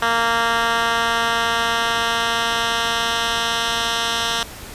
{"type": "tone with band-pass filter sweep", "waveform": "10% pulse", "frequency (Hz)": 231.2, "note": "A#3", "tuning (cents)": -14, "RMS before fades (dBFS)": -20, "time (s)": [0.02, 4.43], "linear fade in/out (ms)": 2, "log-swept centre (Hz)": [1800, 3600], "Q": 1, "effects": ["pink hiss -36 dBFS RMS until 4.74 s", "resampled to 32000 Hz"]}